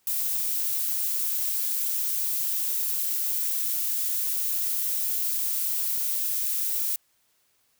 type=noise; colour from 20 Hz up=violet; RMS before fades=-27 dBFS; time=0.07-6.96 s; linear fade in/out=2 ms; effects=white hiss -68 dBFS RMS until 7.79 s

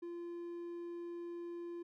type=tone; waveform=triangle; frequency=344.5 Hz; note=F4; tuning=24 cents flat; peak=-40 dBFS; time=0.02-1.83 s; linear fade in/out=10 ms; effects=none

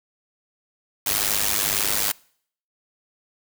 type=noise with amplitude modulation; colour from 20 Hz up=white; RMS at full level=-19 dBFS; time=1.06-2.12 s; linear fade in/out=5 ms; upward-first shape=sine; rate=102 Hz; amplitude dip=85%; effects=noise-tail reverb RT60 0.6 s tail -25 dB re dry

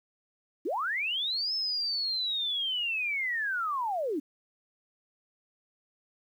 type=linear two-way sweep; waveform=sine; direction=up then down; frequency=262.3 to 5274 to 262.3 Hz; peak=-28 dBFS; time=0.65-4.2 s; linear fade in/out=10 ms; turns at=1.54 s; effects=10-bit

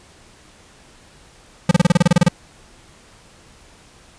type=tone bursts; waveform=square; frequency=174.61 Hz; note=F3; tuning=in tune; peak=-9 dBFS; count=12; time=1.69-2.285 s; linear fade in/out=5 ms; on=23 ms; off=29 ms; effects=pink hiss -48 dBFS RMS until 4.18 s + resampled to 22050 Hz

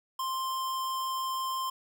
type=tone; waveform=square; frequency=1049 Hz; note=C6; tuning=4 cents sharp; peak=-31 dBFS; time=0.19-1.7 s; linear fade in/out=5 ms; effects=none

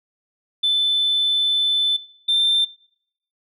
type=tone pair in turn; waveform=sine; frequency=3520 / 3573 Hz; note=A7 / A7; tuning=0 / +26 cents; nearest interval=unison; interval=26 cents; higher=second; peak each=-14 dBFS; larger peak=neither; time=0.63-1.97 / 2.28-2.65 s; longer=first; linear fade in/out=10 ms; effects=noise-tail reverb RT60 0.7 s tail -21 dB re dry + tanh soft clip ceiling -12 dBFS

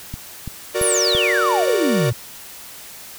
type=click train; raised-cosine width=5 ms; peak=-16 dBFS; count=4; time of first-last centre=0.14-1.15 s; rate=2.97 Hz
type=chord; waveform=45% pulse; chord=Gb augmented; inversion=none; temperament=equal; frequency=370 / 466.2 / 587.3 Hz; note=Gb4 / Bb4 / D5; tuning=0 / 0 / 0 cents; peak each=-23 dBFS; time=0.74-2.11 s; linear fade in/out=20 ms
type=exponential sweep; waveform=sine; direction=down; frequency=11630 to 110 Hz; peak=-17 dBFS; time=0.81-2.13 s; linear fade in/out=10 ms
effects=white hiss -38 dBFS RMS until 3.18 s

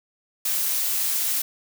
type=noise; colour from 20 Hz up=blue; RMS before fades=-24 dBFS; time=0.45-1.42 s; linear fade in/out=5 ms; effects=none

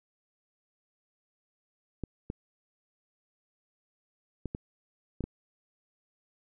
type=clicks; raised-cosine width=3 ms; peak=-21 dBFS; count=6; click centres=2.037 / 2.301 / 4.457 / 4.549 / 5.207 / 5.24 s; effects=none

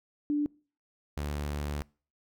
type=tone pair in turn; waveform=sine / sawtooth; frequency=293.7 / 73.11 Hz; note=D4 / D2; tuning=0 / -7 cents; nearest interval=2 octaves; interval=2407 cents; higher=first; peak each=-25 / -28 dBFS; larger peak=first; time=0.3-0.46 / 1.17-1.82 s; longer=second; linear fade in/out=0 ms; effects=noise-tail reverb RT60 0.4 s tail -25 dB re dry

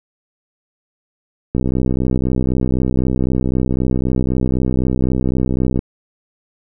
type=click train; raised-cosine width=3 ms; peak=-5 dBFS; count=272; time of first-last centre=1.55-5.791 s; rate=63.9 Hz; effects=none

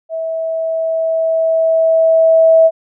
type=tone with level ramp; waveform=sine; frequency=650 Hz; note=E5; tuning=24 cents flat; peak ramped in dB=-18 to -4 dBFS; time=0.09-2.71 s; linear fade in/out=50 ms; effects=none

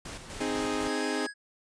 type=noise with tremolo; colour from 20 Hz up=pink; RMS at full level=-40 dBFS; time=0.05-0.88 s; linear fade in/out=5 ms; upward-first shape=square; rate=4 Hz; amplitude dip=50%
type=chord; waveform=sawtooth; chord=Ab major; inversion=first; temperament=equal; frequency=261.6 / 311.1 / 415.3 Hz; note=C4 / Eb4 / Ab4; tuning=0 / 0 / 0 cents; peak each=-29 dBFS; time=0.4-1.27 s; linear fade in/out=10 ms
type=tone; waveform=square; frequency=1661.2 Hz; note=G#6; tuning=in tune; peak=-37 dBFS; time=0.86-1.34 s; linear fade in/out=50 ms
effects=resampled to 22050 Hz

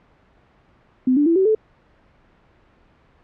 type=tone with pitch steps; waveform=sine; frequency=255.9 / 292.3 / 333.8 / 381.2 / 435.4 Hz; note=C4 / D4 / E4 / G4 / A4; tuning=-38 / -8 / +22 / -48 / -18 cents; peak=-13 dBFS; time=1.07-1.55 s; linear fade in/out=5 ms; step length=96 ms; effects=pink hiss -56 dBFS RMS until 3.23 s + low-pass 2000 Hz 12 dB/octave

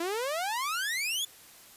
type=exponential sweep; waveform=sawtooth; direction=up; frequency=327.3 to 3520 Hz; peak=-26 dBFS; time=0-1.25 s; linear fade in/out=5 ms; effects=white hiss -53 dBFS RMS until 1.76 s + resampled to 32000 Hz

